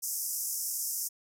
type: band-pass noise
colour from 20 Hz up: white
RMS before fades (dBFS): -34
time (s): 0.02-1.09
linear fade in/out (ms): 20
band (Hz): 5200 to 15000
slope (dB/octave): 96
effects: none

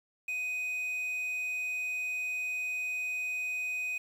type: tone with quantisation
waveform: triangle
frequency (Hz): 2500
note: D#7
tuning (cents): +8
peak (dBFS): -30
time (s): 0.28-3.98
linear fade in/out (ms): 5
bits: 9
effects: none

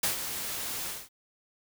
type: noise with ADSR envelope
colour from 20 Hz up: white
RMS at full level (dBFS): -26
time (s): 0.03-1.09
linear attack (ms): 5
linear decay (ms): 120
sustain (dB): -9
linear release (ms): 220
effects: none

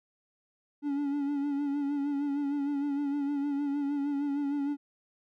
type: tone with vibrato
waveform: triangle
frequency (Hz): 284.6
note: C#4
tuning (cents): +46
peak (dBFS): -26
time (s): 0.82-4.77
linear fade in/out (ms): 50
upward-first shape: sine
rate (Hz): 6.5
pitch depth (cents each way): 44
effects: none

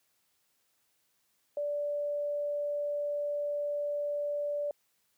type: tone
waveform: sine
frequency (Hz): 583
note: D5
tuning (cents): -13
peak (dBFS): -30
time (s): 1.57-4.71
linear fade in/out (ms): 2
effects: white hiss -74 dBFS RMS until 5.17 s + high-pass 60 Hz 12 dB/octave

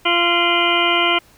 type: harmonic tone with a mistuned harmonic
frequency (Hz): 345.3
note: F4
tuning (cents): -20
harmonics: 1 / 2 / 3 / 4 / 6 / 7 / 8 / 9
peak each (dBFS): -22 / -22 / -22 / -22 / -22 / -22 / -22 / -22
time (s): 0.05-1.19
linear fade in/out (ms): 10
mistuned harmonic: 8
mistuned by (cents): +63
effects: pink hiss -51 dBFS RMS until 1.37 s

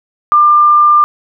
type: tone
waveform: sine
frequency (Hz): 1195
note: D6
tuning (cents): +30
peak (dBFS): -4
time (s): 0.32-1.04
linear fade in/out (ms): 0
effects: none

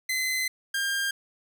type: tone pair in turn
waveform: sawtooth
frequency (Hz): 2043 / 1603.1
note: C7 / G6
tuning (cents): -42 / +38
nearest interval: major third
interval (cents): 420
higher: first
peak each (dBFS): -22 / -22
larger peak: neither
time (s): 0.09-0.48 / 0.74-1.11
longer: first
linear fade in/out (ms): 5
effects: none

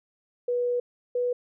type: tone pair in turn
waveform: sine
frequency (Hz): 487.8 / 490.9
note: B4 / B4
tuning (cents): -21 / -10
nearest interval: unison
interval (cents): 11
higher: second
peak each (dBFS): -23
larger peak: neither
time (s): 0.48-0.8 / 1.15-1.33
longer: first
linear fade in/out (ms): 5
effects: none

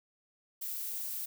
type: noise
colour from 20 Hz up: violet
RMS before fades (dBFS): -38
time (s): 0.61-1.26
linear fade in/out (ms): 10
effects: none

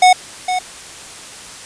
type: tone with echo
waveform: square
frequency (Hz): 735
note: F#5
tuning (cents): -12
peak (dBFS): -6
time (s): 0.02-0.13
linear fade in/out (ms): 5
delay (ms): 460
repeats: 1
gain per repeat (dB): -10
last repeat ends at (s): 0.59
effects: white hiss -34 dBFS RMS until 1.65 s + resampled to 22050 Hz

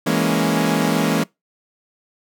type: chord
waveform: sawtooth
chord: A# half-diminished seventh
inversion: second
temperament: equal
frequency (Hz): 164.81 / 207.7 / 233.1 / 277.2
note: E3 / G#3 / A#3 / C#4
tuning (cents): 0 / 0 / 0 / 0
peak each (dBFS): -18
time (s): 0.06-1.24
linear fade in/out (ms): 10
effects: noise-tail reverb RT60 0.2 s tail -24 dB re dry

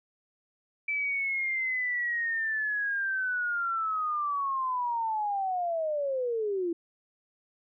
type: linear sweep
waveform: sine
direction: down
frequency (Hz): 2322 to 329.6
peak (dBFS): -27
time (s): 0.88-6.73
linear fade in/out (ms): 5
effects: none

